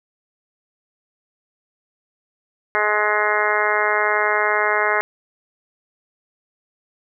harmonic tone, 210.6 Hz, G#3, 24 cents sharp, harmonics 2 / 3 / 4 / 5 / 6 / 7 / 8 / 9 / 10, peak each -25 / -25 / -25 / -25 / -25 / -25 / -25 / -25 / -25 dBFS, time 2.75-5.01 s, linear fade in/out 0 ms, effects none

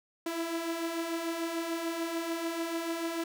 sawtooth beating tone pair, 327.2 / 334 Hz, E4 / E4, -13 / +23 cents, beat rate 6.8 Hz, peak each -35 / -29 dBFS, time 0.26-3.24 s, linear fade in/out 5 ms, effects none

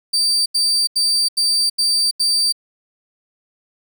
35% pulse tone bursts, 4648 Hz, D8, 19 cents flat, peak -13 dBFS, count 6, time 0.13-2.525 s, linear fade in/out 10 ms, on 330 ms, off 83 ms, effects none

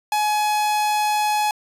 45% pulse tone, 844 Hz, G#5, 28 cents sharp, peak -18 dBFS, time 0.12-1.51 s, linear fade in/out 2 ms, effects resampled to 32000 Hz

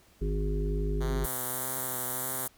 harmonic tone, 51.1 Hz, G#1, 27 cents flat, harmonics 1 / 3 / 5 / 7 / 8, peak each -28 / -35 / -40 / -40 / -36 dBFS, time 0.21-1.26 s, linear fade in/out 10 ms
5% pulse tone with vibrato, 128.6 Hz, C3, 30 cents flat, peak -26 dBFS, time 1-2.48 s, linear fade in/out 20 ms, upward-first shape sine, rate 1.7 Hz, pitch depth 27 cents each way
white band-pass noise, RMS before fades -35 dBFS, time 1.24-2.48 s, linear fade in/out 5 ms, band 8100 to 16000 Hz, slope 24 dB/octave
effects pink hiss -61 dBFS RMS until 2.57 s

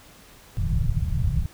pink low-pass noise, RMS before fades -23 dBFS, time 0.57-1.46 s, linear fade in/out 0 ms, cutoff 160 Hz, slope 48 dB/octave, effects pink hiss -50 dBFS RMS until 1.53 s

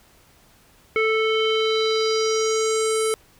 square tone with low-pass filter sweep, 440 Hz, A4, in tune, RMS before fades -21 dBFS, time 0.96-3.14 s, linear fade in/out 0 ms, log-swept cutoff 2200 to 10000 Hz, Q 4, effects pink hiss -55 dBFS RMS until 3.39 s

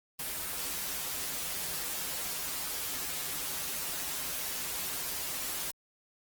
white noise with comb filter, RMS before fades -36 dBFS, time 0.19-5.71 s, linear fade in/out 5 ms, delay 9 ms, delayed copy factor -0.95, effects Opus 24 kbps

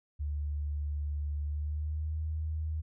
sine tone with pitch glide, 73.42 to 78.24 Hz, D2 to D#2, 0 to +10 cents, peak -31 dBFS, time 0.19-2.82 s, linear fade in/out 20 ms, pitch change +110 cents, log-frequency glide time 1.43-2.19 s, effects none

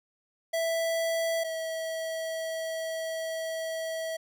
square tone pair in turn, 659.3 / 648.3 Hz, E5 / E5, 0 / -29 cents, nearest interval unison, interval 29 cents, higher first, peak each -27 / -32 dBFS, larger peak first, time 0.53-1.44 / 1.44-4.17 s, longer second, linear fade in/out 10 ms, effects none

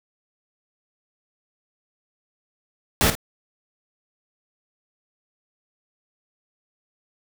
pink noise with echo, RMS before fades -18 dBFS, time 3.01-3.1 s, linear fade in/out 0 ms, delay 52 ms, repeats 1, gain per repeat -11 dB, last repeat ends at 3.152 s, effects none

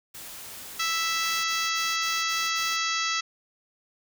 white noise, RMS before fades -41 dBFS, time 0.14-1.44 s, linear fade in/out 10 ms
harmonic tone, 659.3 Hz, E5, in tune, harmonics 2 / 3 / 4 / 5 / 6 / 7 / 8 / 9 / 10, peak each -30 / -32 / -33 / -34 / -35 / -35 / -36 / -37 / -37 dBFS, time 0.79-3.21 s, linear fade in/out 10 ms
white noise bursts, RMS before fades -42 dBFS, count 6, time 1.2-2.78 s, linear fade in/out 50 ms, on 240 ms, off 28 ms
effects none

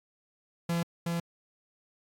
45% pulse tone with echo, 169.6 Hz, E3, 50 cents sharp, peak -27 dBFS, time 0.69-0.83 s, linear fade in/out 5 ms, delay 370 ms, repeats 1, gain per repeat -2 dB, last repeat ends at 1.2 s, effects AAC 48 kbps

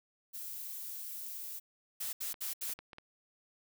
violet noise, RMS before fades -43 dBFS, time 0.33-1.6 s, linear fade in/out 20 ms
blue noise bursts, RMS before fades -38 dBFS, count 4, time 2-2.739 s, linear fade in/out 10 ms, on 130 ms, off 73 ms
clicks, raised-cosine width 0.3 ms, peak -32 dBFS, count 5, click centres 2.342 / 2.696 / 2.79 / 2.932 / 2.984 s
effects none

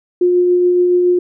sine tone with tremolo, 356.8 Hz, F4, 37 cents sharp, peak -8 dBFS, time 0.21-1.19 s, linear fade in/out 5 ms, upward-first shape triangle, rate 7.1 Hz, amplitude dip 25%, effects none

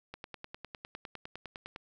click train, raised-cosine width 0.3 ms, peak -26 dBFS, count 17, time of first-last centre 0.14-1.761 s, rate 9.87 Hz, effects none

